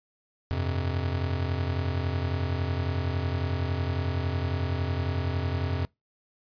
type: chord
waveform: square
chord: F suspended second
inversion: none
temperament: just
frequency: 87.31 / 98.22 / 130.96 Hz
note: F2 / G2 / C3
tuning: 0 / +4 / +2 cents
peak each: -29 / -35 / -33 dBFS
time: 0.51-5.85 s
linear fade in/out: 0 ms
effects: noise-tail reverb RT60 0.2 s tail -25 dB re dry + resampled to 11025 Hz